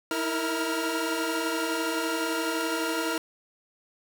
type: tone cluster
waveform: sawtooth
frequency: 314.4 / 326.2 / 463 / 961 / 1397 Hz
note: D#4 / E4 / A#4 / B5 / F6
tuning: +18 / -18 / -12 / -48 / 0 cents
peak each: -35 / -26 / -29 / -35 / -29 dBFS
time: 0.11-3.18 s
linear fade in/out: 2 ms
effects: none